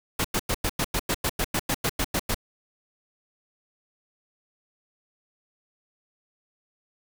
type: noise bursts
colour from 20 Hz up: pink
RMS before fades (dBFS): -25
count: 15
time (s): 0.19-2.345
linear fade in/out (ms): 5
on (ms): 55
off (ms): 95
effects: none